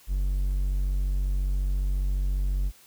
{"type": "tone", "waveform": "triangle", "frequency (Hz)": 47.28, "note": "F#1", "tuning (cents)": 38, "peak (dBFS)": -21, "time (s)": [0.07, 2.72], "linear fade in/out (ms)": 50, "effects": ["white hiss -55 dBFS RMS until 2.86 s"]}